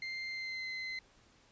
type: tone with pitch glide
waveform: 35% pulse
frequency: 2093 to 2055 Hz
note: C7 to C7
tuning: 0 to -32 cents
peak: -36 dBFS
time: 0.02-0.99 s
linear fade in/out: 2 ms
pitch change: -32 cents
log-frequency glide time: 0.28-0.69 s
effects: pink hiss -65 dBFS RMS until 1.51 s + resampled to 16000 Hz